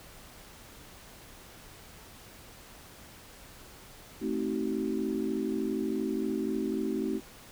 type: chord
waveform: sine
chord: A diminished seventh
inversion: none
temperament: just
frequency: 220 / 264 / 316.8 / 380.2 Hz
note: A3 / C4 / Eb4 / Gb4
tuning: 0 / +16 / +31 / +47 cents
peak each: -34 dBFS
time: 4.2-7.21 s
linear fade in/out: 50 ms
effects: pink hiss -51 dBFS RMS until 7.51 s